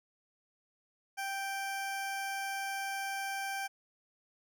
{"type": "tone", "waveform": "20% pulse", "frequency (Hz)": 784, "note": "G5", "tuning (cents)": 0, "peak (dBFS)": -30, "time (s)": [1.17, 3.68], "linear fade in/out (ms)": 20, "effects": []}